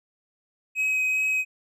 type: tone with vibrato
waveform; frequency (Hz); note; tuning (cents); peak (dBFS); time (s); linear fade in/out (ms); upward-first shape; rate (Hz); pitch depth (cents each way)
triangle; 2535; D#7; +32; -20; 0.75-1.45; 50; sine; 2.5; 8
effects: none